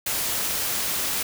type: noise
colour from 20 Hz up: white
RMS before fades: -26 dBFS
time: 0.06-1.23 s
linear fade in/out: 5 ms
effects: none